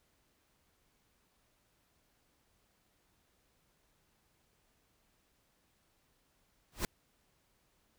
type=noise with exponential growth; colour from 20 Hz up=pink; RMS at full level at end=-29 dBFS; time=6.72-6.85 s; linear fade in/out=1 ms; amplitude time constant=27 ms; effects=pink hiss -74 dBFS RMS until 7.98 s